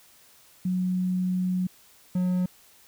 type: tone pair in turn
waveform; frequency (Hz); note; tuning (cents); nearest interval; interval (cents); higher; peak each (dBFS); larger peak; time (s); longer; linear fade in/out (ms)
sine / triangle; 183.2 / 181.51; F#3 / F#3; -17 / -33; unison; 16; first; -23 / -20; second; 0.65-1.67 / 2.15-2.46; first; 5
effects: white hiss -56 dBFS RMS until 2.87 s